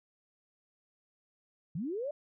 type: linear sweep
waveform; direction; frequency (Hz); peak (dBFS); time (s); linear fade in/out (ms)
sine; up; 138.59 to 607; -33; 1.75-2.11; 5
effects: none